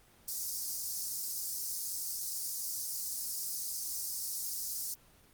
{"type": "high-pass noise", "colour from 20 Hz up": "pink", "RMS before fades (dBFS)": -37, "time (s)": [0.28, 4.94], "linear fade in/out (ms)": 2, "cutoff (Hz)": 4900, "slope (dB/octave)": 48, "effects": ["pink hiss -62 dBFS RMS until 5.33 s", "Opus 24 kbps"]}